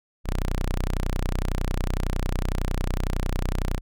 sawtooth tone, 30.94 Hz, B0, 4 cents sharp, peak -19 dBFS, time 0.24-3.81 s, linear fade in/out 50 ms, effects none

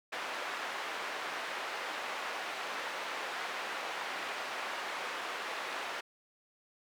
white band-pass noise, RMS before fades -39 dBFS, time 0.12-6.01 s, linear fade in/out 10 ms, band 500 to 2000 Hz, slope 12 dB/octave, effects none

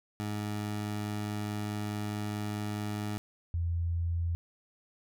20% pulse / sine tone pair in turn, 104.7 / 84.83 Hz, G#2 / F2, +15 / -50 cents, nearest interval major third, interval 365 cents, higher first, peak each -28 dBFS, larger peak neither, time 0.2-3.18 / 3.54-4.35 s, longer first, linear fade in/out 0 ms, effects none

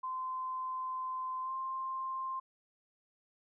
sine tone with pitch glide, 1033 to 1052.3 Hz, C6 to C6, -22 to +10 cents, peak -35 dBFS, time 0.03-2.4 s, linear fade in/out 10 ms, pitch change +32 cents, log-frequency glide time 1.42-1.52 s, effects none

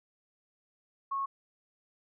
sine tone, 1096 Hz, C#6, 20 cents flat, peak -30 dBFS, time 1.11-1.26 s, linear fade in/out 10 ms, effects none

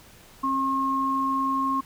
sine tone pair together, 268.6 / 1077 Hz, C4 / C6, +46 / +50 cents, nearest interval 2 octaves, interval 2404 cents, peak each -28 / -23 dBFS, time 0.43-1.81 s, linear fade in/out 10 ms, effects pink hiss -51 dBFS RMS until 1.85 s

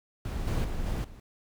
brown noise with level steps, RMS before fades -32 / -27 / -33 / -30 / -46 dBFS, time 0.25-1.2 s, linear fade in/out 2 ms, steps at 0.47 / 0.64 / 0.86 / 1.04 s, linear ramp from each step 5 ms, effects none

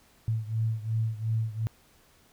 sine beating tone pair, 110.7 / 113.5 Hz, A2 / A#2, +11 / -46 cents, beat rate 2.8 Hz, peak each -28 / -31 dBFS, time 0.28-1.67 s, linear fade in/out 0 ms, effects pink hiss -61 dBFS RMS until 2.32 s

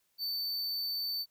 square tone, 4542 Hz, C#8, 41 cents sharp, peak -33 dBFS, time 0.18-1.26 s, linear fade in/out 50 ms, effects white hiss -75 dBFS RMS until 1.3 s

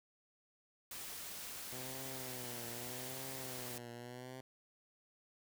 white noise, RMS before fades -47 dBFS, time 0.91-3.78 s, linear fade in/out 2 ms
10% pulse tone with vibrato, 125.8 Hz, B2, 32 cents sharp, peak -39 dBFS, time 1.72-4.41 s, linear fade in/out 5 ms, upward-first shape triangle, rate 0.8 Hz, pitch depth 110 cents each way
effects none

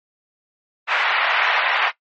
white band-pass noise, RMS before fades -19 dBFS, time 0.87-1.92 s, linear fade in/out 50 ms, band 710 to 2500 Hz, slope 24 dB/octave, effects noise-tail reverb RT60 0.1 s tail -18 dB re dry + MP3 32 kbps

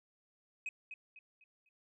sine tone with echo, 2530 Hz, D#7, 28 cents sharp, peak -34 dBFS, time 0.66-0.69 s, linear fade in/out 2 ms, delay 250 ms, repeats 4, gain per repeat -9 dB, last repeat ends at 1.69 s, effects tanh soft clip ceiling -36 dBFS

